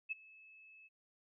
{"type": "tone with ADSR envelope", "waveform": "sine", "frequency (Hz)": 2600, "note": "E7", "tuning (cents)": -24, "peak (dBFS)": -34, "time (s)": [0.09, 0.89], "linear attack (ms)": 27, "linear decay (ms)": 17, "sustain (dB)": -23, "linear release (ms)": 28, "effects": []}